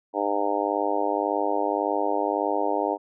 harmonic tone, 101.8 Hz, G#2, 34 cents flat, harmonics 3 / 4 / 5 / 6 / 7 / 8 / 9, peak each -30 / -30 / -30 / -30 / -30 / -30 / -30 dBFS, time 0.13-2.98 s, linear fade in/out 50 ms, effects none

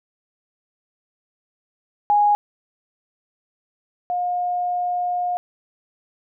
sine tone pair in turn, 827 / 714 Hz, G#5 / F5, -8 / +38 cents, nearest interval minor third, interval 254 cents, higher first, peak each -13 / -20 dBFS, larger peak first, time 2.1-2.35 / 4.1-5.37 s, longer second, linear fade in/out 0 ms, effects none

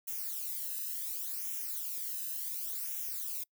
violet noise with flanger, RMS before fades -38 dBFS, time 0.07-3.44 s, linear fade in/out 10 ms, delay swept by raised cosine 0.22 to 0.9 ms, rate 0.69 Hz, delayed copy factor -0.8, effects noise-tail reverb RT60 0.1 s tail -26 dB re dry

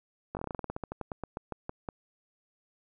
slowing click train, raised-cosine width 1 ms, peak -21 dBFS, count 21, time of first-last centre 0.35-1.888 s, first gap 19 ms, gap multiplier 1.13, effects none

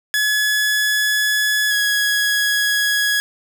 sawtooth tone pair in turn, 1700 / 1668.9 Hz, G#6 / G#6, +40 / +8 cents, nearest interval unison, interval 32 cents, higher first, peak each -12 dBFS, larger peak neither, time 0.14-1.71 / 1.71-3.2 s, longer first, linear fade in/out 0 ms, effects none

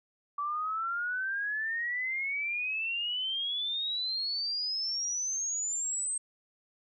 sine exponential sweep, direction up, 1148 to 8380 Hz, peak -30 dBFS, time 0.38-6.18 s, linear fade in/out 5 ms, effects none

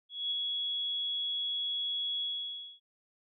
sine tone with ADSR envelope, 3353 Hz, G#7, 16 cents sharp, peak -29 dBFS, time 0.09-2.8 s, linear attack 220 ms, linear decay 19 ms, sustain -2 dB, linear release 580 ms, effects none

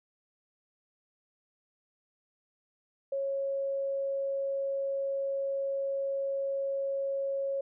sine tone, 549 Hz, C#5, 17 cents flat, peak -29 dBFS, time 3.12-7.61 s, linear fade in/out 5 ms, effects none

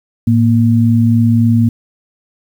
sine tone pair together, 110.3 / 233.7 Hz, A2 / A#3, +5 / +5 cents, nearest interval octave + minor second, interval 1300 cents, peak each -10 dBFS, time 0.27-1.69 s, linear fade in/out 5 ms, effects 7-bit

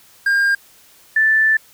triangle / sine tone pair in turn, 1607 / 1761 Hz, G6 / A6, +43 / +1 cents, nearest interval major second, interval 158 cents, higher second, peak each -11 dBFS, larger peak neither, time 0.26-0.55 / 1.16-1.57 s, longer second, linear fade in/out 5 ms, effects white hiss -49 dBFS RMS until 1.73 s

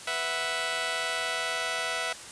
10% pulse chord, B suspended fourth, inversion none, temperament just, 493.9 / 658.5 / 740.8 Hz, B4 / E5 / F#5, 0 / -2 / +2 cents, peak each -28 / -23 / -27 dBFS, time 0.07-2.13 s, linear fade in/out 5 ms, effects white hiss -43 dBFS RMS until 2.31 s + resampled to 22050 Hz

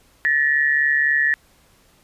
sine tone pair together, 1750 / 1893.8 Hz, A6 / A#6, -10 / +27 cents, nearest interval minor second, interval 137 cents, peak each -18 dBFS, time 0.25-1.34 s, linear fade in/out 0 ms, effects pink hiss -56 dBFS RMS until 2.03 s + resampled to 32000 Hz

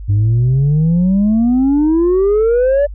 sine exponential sweep, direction up, 98.2 to 587.3 Hz, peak -7 dBFS, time 0.08-2.87 s, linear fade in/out 20 ms, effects tanh soft clip ceiling -8 dBFS + added 50 Hz sine -25 dBFS peak until 2.94 s

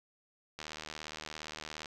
click train, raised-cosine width 0.2 ms, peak -24 dBFS, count 99, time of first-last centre 0.59-1.858 s, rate 77.3 Hz, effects none

